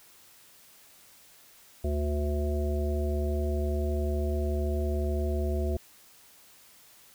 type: harmonic tone with a mistuned harmonic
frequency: 73.3 Hz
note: D2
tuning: 3 cents flat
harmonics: 1 / 3 / 5 / 7 / 9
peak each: -27 / -37 / -34 / -41 / -37 dBFS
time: 1.84-5.77 s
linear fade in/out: 5 ms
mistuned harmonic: 3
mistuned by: +17 cents
effects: white hiss -56 dBFS RMS until 7.14 s